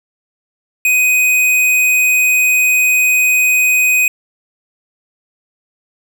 square tone, 2500 Hz, D#7, 8 cents sharp, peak -10 dBFS, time 0.85-4.08 s, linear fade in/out 2 ms, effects none

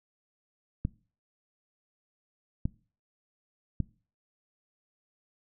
clicks, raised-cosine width 5 ms, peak -16 dBFS, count 3, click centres 0.851 / 2.655 / 3.803 s, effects noise-tail reverb RT60 0.4 s tail -22 dB re dry

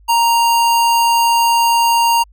square tone, 932.3 Hz, A#5, in tune, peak -11 dBFS, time 0.08-2.24 s, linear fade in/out 20 ms, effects added 50 Hz sine -43 dBFS peak until 2.32 s

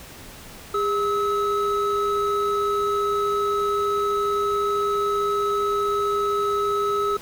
triangle tone pair together, 406.4 / 1291 Hz, G#4 / E6, -38 / -37 cents, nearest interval octave + minor sixth, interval 2001 cents, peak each -21 dBFS, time 0.74-7.17 s, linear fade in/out 5 ms, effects pink hiss -42 dBFS RMS until 7.21 s

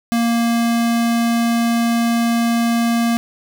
square tone, 233.1 Hz, A#3, in tune, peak -15 dBFS, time 0.12-3.17 s, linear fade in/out 0 ms, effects none

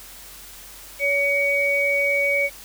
sine tone pair together, 565 / 2252 Hz, C#5 / C#7, +33 / +27 cents, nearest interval 2 octaves, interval 2394 cents, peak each -23 / -19 dBFS, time 0.99-2.5 s, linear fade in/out 50 ms, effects added 45 Hz sine -50 dBFS peak until 2.64 s + white hiss -42 dBFS RMS until 2.64 s

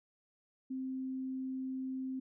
sine tone, 261.6 Hz, C4, in tune, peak -36 dBFS, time 0.7-2.2 s, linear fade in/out 10 ms, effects none

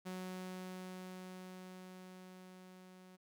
sawtooth tone with level ramp, 184.6 Hz, F#3, 4 cents flat, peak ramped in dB -38 to -53 dBFS, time 0.05-3.17 s, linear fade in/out 20 ms, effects none

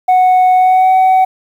sine tone with pitch glide, 738 to 752.2 Hz, F#5 to F#5, -5 to +28 cents, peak -3 dBFS, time 0.08-1.25 s, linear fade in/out 10 ms, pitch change +33 cents, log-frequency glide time 0.55-0.93 s, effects tanh soft clip ceiling -5 dBFS + 7-bit

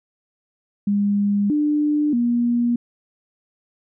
sine tone with pitch steps, 203 / 297.6 / 238.8 Hz, G#3 / D4 / A#3, -39 / +23 / +42 cents, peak -16 dBFS, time 0.87-2.76 s, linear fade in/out 5 ms, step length 630 ms, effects none

